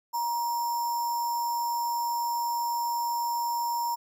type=tone with sample-and-hold; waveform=sine; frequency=946 Hz; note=A#5; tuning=25 cents sharp; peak=-26 dBFS; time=0.13-3.96 s; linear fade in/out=20 ms; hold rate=6300 Hz; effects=none